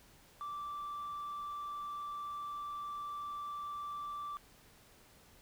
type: tone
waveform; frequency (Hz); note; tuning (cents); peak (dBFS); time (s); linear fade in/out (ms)
sine; 1169; D6; -8; -37; 0.41-4.37; 0
effects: tanh soft clip ceiling -38 dBFS + pink hiss -62 dBFS RMS until 5.41 s